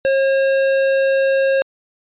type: tone with tanh clipping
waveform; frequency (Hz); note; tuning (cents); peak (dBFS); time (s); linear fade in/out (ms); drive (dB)
sine; 540; C#5; -45; -15; 0.05-1.62; 0; 16
effects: resampled to 8000 Hz